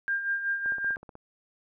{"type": "tone with tremolo", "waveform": "sine", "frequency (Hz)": 1600, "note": "G6", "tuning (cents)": 35, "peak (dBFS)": -24, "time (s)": [0.08, 0.96], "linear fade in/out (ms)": 0, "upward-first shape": "sine", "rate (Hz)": 5.3, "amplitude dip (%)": 60}
{"type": "click train", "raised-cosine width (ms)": 1, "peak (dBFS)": -31, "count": 9, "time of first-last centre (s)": [0.66, 1.154], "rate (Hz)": 16.2}
{"effects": []}